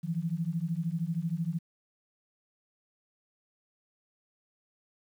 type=beating tone pair; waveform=sine; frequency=160 / 173 Hz; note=D#3 / F3; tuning=+49 / -16 cents; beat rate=13 Hz; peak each=-32 / -32 dBFS; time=0.03-1.59 s; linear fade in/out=20 ms; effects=10-bit